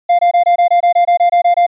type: tone bursts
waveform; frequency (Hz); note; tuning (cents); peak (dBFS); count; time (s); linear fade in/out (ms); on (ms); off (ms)
triangle; 698.5; F5; 0; -5; 13; 0.09-1.666; 10; 100; 23
effects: resampled to 8000 Hz